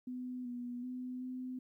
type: tone with pitch steps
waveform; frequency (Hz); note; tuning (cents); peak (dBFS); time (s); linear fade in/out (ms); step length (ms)
sine; 251.1 / 243.8 / 252.1 / 254.6; B3 / B3 / B3 / C4; +29 / -22 / +36 / -47; -39; 0.07-1.59; 5; 380
effects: 13-bit